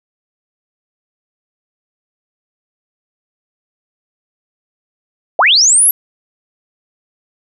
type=linear sweep; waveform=sine; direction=up; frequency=537 to 11770 Hz; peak=-6 dBFS; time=5.39-5.91 s; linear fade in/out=2 ms; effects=none